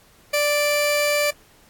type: tone pair together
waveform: sawtooth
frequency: 587.3 / 1174.6 Hz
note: D5 / D6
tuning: 0 / 0 cents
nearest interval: octave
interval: 1200 cents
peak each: -15 / -17 dBFS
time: 0.33-1.31 s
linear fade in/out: 10 ms
effects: pink hiss -54 dBFS RMS until 1.69 s + AAC 64 kbps